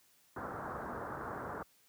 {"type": "low-pass noise", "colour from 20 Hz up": "white", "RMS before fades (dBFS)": -42, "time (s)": [0.36, 1.63], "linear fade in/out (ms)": 5, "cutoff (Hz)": 1500, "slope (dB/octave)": 48, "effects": ["white hiss -68 dBFS RMS until 1.88 s", "high-pass 60 Hz 12 dB/octave"]}